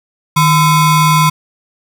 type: ring-modulated tone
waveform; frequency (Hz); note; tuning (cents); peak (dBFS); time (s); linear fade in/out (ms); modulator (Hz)
square; 587.3; D5; 0; -5; 0.36-1.3; 10; 431
effects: 7-bit